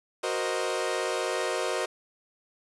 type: chord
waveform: sawtooth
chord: C half-diminished seventh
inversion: second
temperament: equal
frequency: 370 / 466.2 / 523.3 / 622.3 Hz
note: Gb4 / Bb4 / C5 / Eb5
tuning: 0 / 0 / 0 / 0 cents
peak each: -29 dBFS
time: 0.23-1.86 s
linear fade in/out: 10 ms
effects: resampled to 24000 Hz + 8-bit